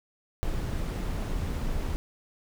brown noise, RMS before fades -30 dBFS, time 0.43-1.96 s, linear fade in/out 0 ms, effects none

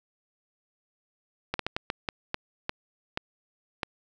slowing click train, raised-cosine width 0.3 ms, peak -12 dBFS, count 10, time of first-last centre 1.54-3.832 s, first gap 53 ms, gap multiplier 1.37, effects none

